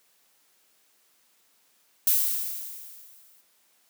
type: noise with exponential decay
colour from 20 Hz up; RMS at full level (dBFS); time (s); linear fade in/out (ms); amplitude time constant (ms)
violet; -20; 2.07-3.41; 1; 290
effects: white hiss -65 dBFS RMS until 3.89 s + high-pass 200 Hz 12 dB/octave